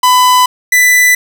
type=tone pair in turn; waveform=45% pulse; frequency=1000 / 1989.1 Hz; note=B5 / B6; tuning=+21 / +12 cents; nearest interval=octave; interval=1191 cents; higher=second; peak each=-5 dBFS; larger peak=neither; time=0.03-0.46 / 0.72-1.15 s; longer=neither; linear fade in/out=5 ms; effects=7-bit